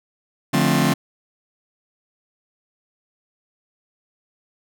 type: chord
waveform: sawtooth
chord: D minor seventh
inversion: none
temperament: just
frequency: 146.83 / 176.2 / 220.2 / 264.3 Hz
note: D3 / F3 / A3 / C4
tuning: 0 / +16 / +2 / +18 cents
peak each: -17 dBFS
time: 0.53-0.94 s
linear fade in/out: 10 ms
effects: none